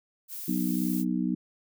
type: noise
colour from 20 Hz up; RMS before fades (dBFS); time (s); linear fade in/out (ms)
violet; -38; 0.28-1.05; 50
type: harmonic tone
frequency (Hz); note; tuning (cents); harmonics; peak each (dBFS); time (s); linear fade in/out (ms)
61.74; B1; 0; 3 / 4 / 5; -29 / -29 / -31; 0.48-1.35; 5
effects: none